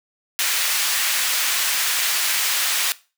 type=high-pass noise; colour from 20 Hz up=pink; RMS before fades=-21 dBFS; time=0.39-2.92 s; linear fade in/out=0 ms; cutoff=1800 Hz; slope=12 dB/octave; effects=noise-tail reverb RT60 0.3 s tail -18 dB re dry